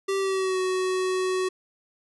square tone with pitch glide, 390 to 372.2 Hz, G4 to F#4, -9 to +10 cents, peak -24 dBFS, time 0.08-1.49 s, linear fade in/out 10 ms, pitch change -81 cents, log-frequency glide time 0.18-0.59 s, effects resampled to 24000 Hz

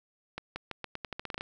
accelerating click train, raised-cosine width 0.3 ms, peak -20 dBFS, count 13, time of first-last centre 0.38-1.409 s, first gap 180 ms, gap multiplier 0.85, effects none

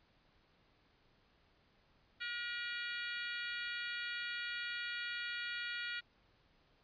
harmonic tone with a mistuned harmonic, 477.9 Hz, A#4, 43 cents sharp, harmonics 3 / 4 / 5 / 6 / 7 / 8 / 9, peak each -43 / -45 / -47 / -49 / -50 / -51 / -52 dBFS, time 2.2-6.01 s, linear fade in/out 20 ms, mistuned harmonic 9, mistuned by +33 cents, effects pink hiss -71 dBFS RMS until 6.83 s + resampled to 11025 Hz

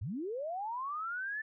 sine linear sweep, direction up, 77.78 to 1774 Hz, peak -35 dBFS, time 0.01-1.42 s, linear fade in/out 10 ms, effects none

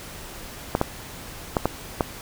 clicks, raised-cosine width 1 ms, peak -5 dBFS, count 5, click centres 0.751 / 0.814 / 1.568 / 1.656 / 2.008 s, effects pink hiss -39 dBFS RMS until 2.21 s

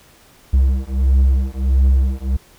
triangle beating tone pair, 65.41 / 66.91 Hz, C2 / C2, 0 / +39 cents, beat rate 1.5 Hz, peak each -13 dBFS, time 0.53-2.37 s, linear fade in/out 10 ms, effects pink hiss -49 dBFS RMS until 2.58 s

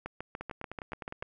two click trains, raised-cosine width 0.5 ms, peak -22 / -24 dBFS, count 9 / 9, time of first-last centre 0.06-1.224 / 0.41-1.226 s, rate 6.87 / 9.8 Hz, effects none

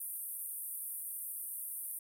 white band-pass noise, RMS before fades -42 dBFS, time 0-1.99 s, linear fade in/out 5 ms, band 8900 to 15000 Hz, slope 96 dB/octave, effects none

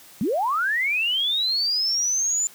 sine linear sweep, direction up, 174.8 to 7140 Hz, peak -20 dBFS, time 0.21-2.47 s, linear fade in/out 0 ms, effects white hiss -48 dBFS RMS until 2.54 s + high-pass 80 Hz 12 dB/octave

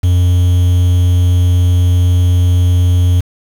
triangle tone with quantisation, 89.2 Hz, F2, 37 cents sharp, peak -5 dBFS, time 0.03-3.21 s, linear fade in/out 10 ms, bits 5, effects none

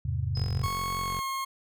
sine chord, E augmented, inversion none, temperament equal, 82.41 / 103.83 / 130.81 Hz, E2 / G#2 / B#2, 0 / 0 / 0 cents, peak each -31 dBFS, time 0.05-0.67 s, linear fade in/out 5 ms
15% pulse tone, 45.33 Hz, F#1, 35 cents flat, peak -29 dBFS, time 0.35-1.21 s, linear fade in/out 20 ms
sine tone with exponential decay, 5070 Hz, D#8, 32 cents sharp, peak -35 dBFS, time 0.35-1.23 s, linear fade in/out 5 ms, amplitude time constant 190 ms
40% pulse tone with pitch glide, 1100 to 1076.7 Hz, C#6 to C6, -14 to +49 cents, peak -29 dBFS, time 0.63-1.45 s, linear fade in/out 10 ms, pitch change -37 cents, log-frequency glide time 1-1.24 s
effects none

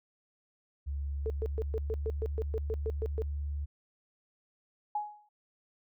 sine tone with pitch glide, 70.6 to 72.38 Hz, C#2 to D2, +32 to -25 cents, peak -32 dBFS, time 0.86-3.66 s, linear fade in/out 20 ms, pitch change +43 cents, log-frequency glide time 1.21-2.2 s
sine tone bursts, 440 Hz, A4, in tune, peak -31 dBFS, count 13, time 1.26-3.22 s, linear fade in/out 0 ms, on 40 ms, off 120 ms
sine tone with exponential decay, 837 Hz, G#5, 13 cents sharp, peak -27 dBFS, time 4.95-5.29 s, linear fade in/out 5 ms, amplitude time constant 72 ms
effects none

